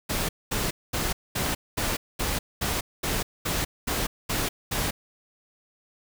pink noise bursts, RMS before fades -27 dBFS, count 12, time 0.09-4.91 s, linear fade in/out 10 ms, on 200 ms, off 220 ms, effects none

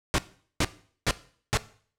pink noise bursts, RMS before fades -23 dBFS, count 4, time 0.14-1.572 s, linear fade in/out 0 ms, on 43 ms, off 420 ms, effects noise-tail reverb RT60 0.5 s tail -17 dB re dry + low-pass 8000 Hz 12 dB/octave

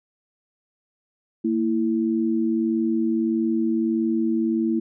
sine tone pair together, 228 / 329.6 Hz, A#3 / E4, -38 / 0 cents, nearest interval tritone, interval 638 cents, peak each -22 dBFS, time 1.44-4.8 s, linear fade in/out 10 ms, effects none

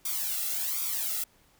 blue noise with flanger, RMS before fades -31 dBFS, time 0.05-1.24 s, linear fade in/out 5 ms, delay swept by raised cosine 0.85 to 1.52 ms, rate 1.3 Hz, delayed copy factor +0.95, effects pink hiss -63 dBFS RMS until 1.59 s

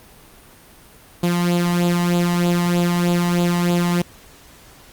sawtooth tone with flanger, 174.61 Hz, F3, in tune, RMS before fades -18 dBFS, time 1.23-4.02 s, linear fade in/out 5 ms, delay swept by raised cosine 0.26 to 1.04 ms, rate 3.2 Hz, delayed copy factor +0.6, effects pink hiss -46 dBFS RMS until 4.92 s + Opus 32 kbps

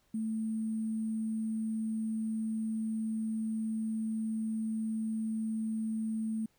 sine tone with sample-and-hold, 220.8 Hz, A3, 6 cents sharp, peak -31 dBFS, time 0.14-6.46 s, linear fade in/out 5 ms, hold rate 8820 Hz, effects pink hiss -72 dBFS RMS until 6.58 s

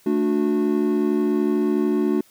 triangle chord, D major, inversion second, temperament equal with one note detuned, 220 / 293.7 / 364.5 Hz, A3 / D4 / F#4, 0 / 0 / -26 cents, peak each -21 / -20 / -20 dBFS, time 0.06-2.21 s, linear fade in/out 5 ms, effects white hiss -55 dBFS RMS until 2.3 s

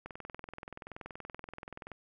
click train, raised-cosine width 0.5 ms, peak -28 dBFS, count 40, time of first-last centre 0.06-1.917 s, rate 21 Hz, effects none

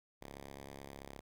5% pulse ring-modulated tone, 69.3 Hz, C#2, in tune, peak -34 dBFS, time 0.21-1.21 s, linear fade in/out 10 ms, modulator 52.2 Hz, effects none

